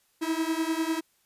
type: beating tone pair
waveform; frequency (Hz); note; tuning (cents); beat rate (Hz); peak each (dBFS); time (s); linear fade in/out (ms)
45% pulse; 318.2 / 328.2; D#4 / E4; +39 / -8; 10; -29; 0.21-1.01; 20
effects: white hiss -68 dBFS RMS until 1.25 s + resampled to 32000 Hz